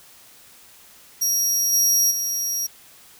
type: tone with level steps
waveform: sawtooth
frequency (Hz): 5670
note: F8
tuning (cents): +25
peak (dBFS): -16 / -13 / -20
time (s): 1.21-2.67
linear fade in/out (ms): 10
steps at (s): 1.72 / 2.1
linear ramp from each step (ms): 20
effects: white hiss -49 dBFS RMS until 3.19 s